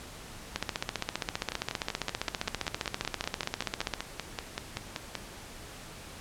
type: two click trains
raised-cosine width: 0.2 ms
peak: -12 / -15 dBFS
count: 52 / 20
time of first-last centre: 0.56-3.937 / 1.52-5.153 s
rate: 15.1 / 5.23 Hz
effects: pink hiss -46 dBFS RMS until 6.2 s + low-pass 11000 Hz 12 dB/octave